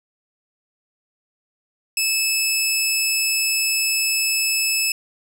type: tone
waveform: 15% pulse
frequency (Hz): 2610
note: E7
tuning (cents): -18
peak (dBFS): -11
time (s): 1.97-4.92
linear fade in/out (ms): 2
effects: none